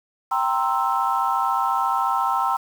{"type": "chord", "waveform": "sine", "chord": "C dominant seventh", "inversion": "second", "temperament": "equal", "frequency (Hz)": [784, 932.3, 1046.5, 1318.5], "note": ["G5", "Bb5", "C6", "E6"], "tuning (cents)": [0, 0, 0, 0], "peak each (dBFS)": -24, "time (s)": [0.31, 2.57], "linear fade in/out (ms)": 10, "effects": ["tanh soft clip ceiling -9 dBFS", "7-bit"]}